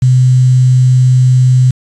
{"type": "tone with quantisation", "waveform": "sine", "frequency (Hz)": 127.3, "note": "C3", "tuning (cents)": -47, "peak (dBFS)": -4, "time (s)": [0.02, 1.71], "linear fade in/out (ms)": 5, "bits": 5, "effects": ["resampled to 22050 Hz"]}